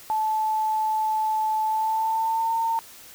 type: tone with pitch glide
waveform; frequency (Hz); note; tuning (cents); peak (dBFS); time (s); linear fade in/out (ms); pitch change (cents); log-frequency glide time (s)
sine; 870 to 909; A5 to A#5; -20 to -44; -21; 0.1-2.79; 0; +76; 1.64-2.55
effects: white hiss -46 dBFS RMS until 3.14 s